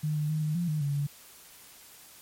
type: tone with pitch steps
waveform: sine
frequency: 152.2 / 150.2 / 155 / 152.9 / 173.4 / 152.8 / 142.3 / 143.5 Hz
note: D#3 / D3 / D#3 / D#3 / F3 / D#3 / C#3 / D3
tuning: -38 / +39 / -6 / -30 / -12 / -31 / +46 / -40 cents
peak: -26 dBFS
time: 0.03-1.07 s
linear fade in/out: 10 ms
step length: 130 ms
effects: white hiss -52 dBFS RMS until 2.21 s + MP3 64 kbps